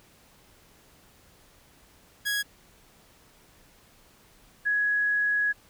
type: tone pair in turn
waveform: sawtooth / sine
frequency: 1661.2 / 1672.8 Hz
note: G#6 / G#6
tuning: 0 / +12 cents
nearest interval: unison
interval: 12 cents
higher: second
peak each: -22 dBFS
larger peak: neither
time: 2.25-2.43 / 4.65-5.53 s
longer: second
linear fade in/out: 20 ms
effects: pink hiss -58 dBFS RMS until 5.69 s